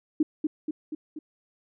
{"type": "tone with echo", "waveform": "sine", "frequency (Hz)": 307.3, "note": "D#4", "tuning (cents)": -21, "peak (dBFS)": -18, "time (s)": [0.2, 0.23], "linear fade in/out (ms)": 5, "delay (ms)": 240, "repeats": 4, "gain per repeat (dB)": -4, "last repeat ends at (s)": 1.19, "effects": []}